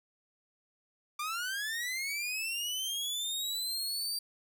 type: linear sweep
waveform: sawtooth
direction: up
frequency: 1174.7 to 4699 Hz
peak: -30 dBFS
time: 1.19-4.19 s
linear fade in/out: 5 ms
effects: 11-bit